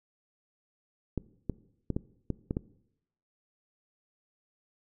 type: clicks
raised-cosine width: 3 ms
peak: -17 dBFS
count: 7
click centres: 1.177 / 1.497 / 1.903 / 1.965 / 2.303 / 2.509 / 2.569 s
effects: noise-tail reverb RT60 0.8 s tail -20 dB re dry